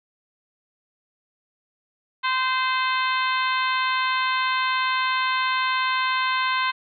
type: harmonic tone with a mistuned harmonic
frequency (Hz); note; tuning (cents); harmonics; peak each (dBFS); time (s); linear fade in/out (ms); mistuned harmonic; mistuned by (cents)
517; C5; -21; 2 / 3 / 4 / 5 / 6 / 7 / 8; -23 / -27 / -29 / -31 / -33 / -34 / -35; 2.23-6.72; 20; 8; +24
effects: none